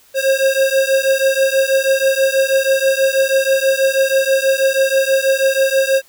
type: beating tone pair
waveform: square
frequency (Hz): 534 / 540.2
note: C5 / C#5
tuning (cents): +35 / -45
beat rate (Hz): 6.2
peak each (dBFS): -16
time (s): 0.14-6.02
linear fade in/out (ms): 50
effects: white hiss -50 dBFS RMS until 6.08 s